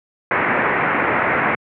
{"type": "low-pass noise", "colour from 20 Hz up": "white", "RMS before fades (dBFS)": -18, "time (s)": [0.31, 1.55], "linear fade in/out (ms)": 2, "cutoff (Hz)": 2200, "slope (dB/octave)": 48, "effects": ["high-pass 150 Hz 12 dB/octave"]}